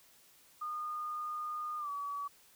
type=tone with pitch glide; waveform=sine; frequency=1222 to 1140.2 Hz; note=D#6 to C#6; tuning=-32 to +48 cents; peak=-36 dBFS; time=0.61-2.28 s; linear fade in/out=10 ms; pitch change=-120 cents; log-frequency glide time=1.78-1.9 s; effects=white hiss -63 dBFS RMS until 2.55 s